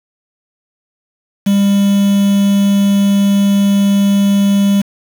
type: tone with quantisation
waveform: triangle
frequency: 199.7 Hz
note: G3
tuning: 32 cents sharp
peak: -6 dBFS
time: 1.46-4.82 s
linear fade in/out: 10 ms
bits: 4
effects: none